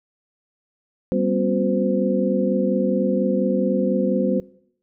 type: tone cluster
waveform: sine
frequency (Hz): 195.9 / 241.6 / 265.9 / 361.7 / 514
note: G3 / B3 / C4 / F#4 / C5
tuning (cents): -1 / -38 / +28 / -39 / -31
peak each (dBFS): -22 / -25 / -26 / -27 / -23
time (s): 1.12-4.4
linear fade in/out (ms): 0
effects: noise-tail reverb RT60 0.7 s tail -22 dB re dry